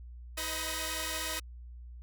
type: tone cluster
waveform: 5% pulse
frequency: 317.7 / 505 / 629 / 983 / 1862 Hz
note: D#4 / B4 / D#5 / B5 / A#6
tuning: +36 / +39 / +19 / -8 / -2 cents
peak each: -29 dBFS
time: 0.37-1.4 s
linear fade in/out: 10 ms
effects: added 60 Hz sine -44 dBFS peak until 2.02 s